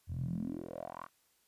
10% pulse tone with band-pass filter sweep, 42.31 Hz, E1, 46 cents sharp, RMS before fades -40 dBFS, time 0.07-1.09 s, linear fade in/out 50 ms, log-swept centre 88 to 1300 Hz, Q 5.5, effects white hiss -72 dBFS RMS until 1.47 s + resampled to 32000 Hz

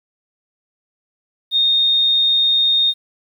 sine tone, 3686 Hz, A#7, 20 cents flat, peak -12 dBFS, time 1.51-2.94 s, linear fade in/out 50 ms, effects 8-bit

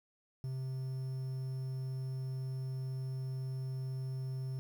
triangle tone with quantisation, 131 Hz, C3, 2 cents sharp, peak -34 dBFS, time 0.44-4.59 s, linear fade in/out 0 ms, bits 10, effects none

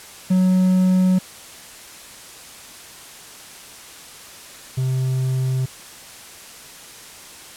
triangle tone pair in turn, 185 / 130.06 Hz, F#3 / C3, 0 / -10 cents, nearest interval tritone, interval 610 cents, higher first, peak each -11 / -16 dBFS, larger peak first, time 0.3-1.19 / 4.77-5.66 s, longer neither, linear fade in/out 10 ms, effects white hiss -40 dBFS RMS until 7.56 s + low-pass 11000 Hz 12 dB/octave

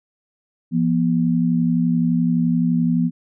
sine tone pair together, 170.6 / 242.3 Hz, F3 / B3, -40 / -33 cents, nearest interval tritone, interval 607 cents, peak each -18 dBFS, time 0.71-3.11 s, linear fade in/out 50 ms, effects none

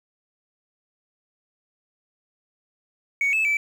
sine tone with pitch steps, 2233 / 2611 / 2315 Hz, C#7 / E7 / D7, +12 / -17 / -25 cents, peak -17 dBFS, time 3.21-3.57 s, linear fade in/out 2 ms, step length 120 ms, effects tanh soft clip ceiling -17 dBFS + 8-bit

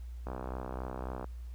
click train, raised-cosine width 1 ms, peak -25 dBFS, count 63, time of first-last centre 0.27-1.243 s, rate 63.7 Hz, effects added 60 Hz sine -40 dBFS peak until 1.54 s + pink hiss -66 dBFS RMS until 1.54 s

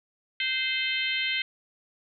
harmonic tone, 520 Hz, C5, 11 cents flat, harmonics 3 / 4 / 5 / 6 / 7 / 8, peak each -36 / -29 / -34 / -30 / -37 / -39 dBFS, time 0.4-1.42 s, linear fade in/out 2 ms, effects none

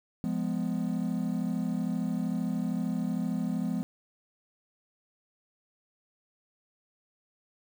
triangle chord, F diminished, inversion none, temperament equal with one note detuned, 174.61 / 207.7 / 250 Hz, F3 / Ab3 / Cb4, 0 / 0 / +21 cents, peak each -30 dBFS, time 0.24-3.83 s, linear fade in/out 0 ms, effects tanh soft clip ceiling -18 dBFS + 9-bit

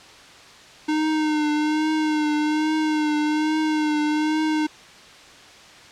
square tone with vibrato, 306 Hz, D#4, 29 cents flat, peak -20 dBFS, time 0.88-4.67 s, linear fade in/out 10 ms, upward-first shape triangle, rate 1.2 Hz, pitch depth 39 cents each way, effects white hiss -45 dBFS RMS until 5.91 s + low-pass 5000 Hz 12 dB/octave

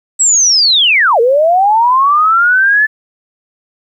sine linear two-way sweep, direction down then up, 7902 to 448.5 to 1753 Hz, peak -6 dBFS, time 0.19-2.87 s, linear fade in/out 20 ms, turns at 1.2 s, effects 8-bit

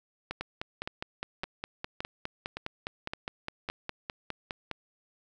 two click trains, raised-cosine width 0.3 ms, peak -18 / -18 dBFS, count 22 / 7, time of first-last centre 0.41-4.713 / 0.31-3.7 s, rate 4.88 / 1.77 Hz, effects none

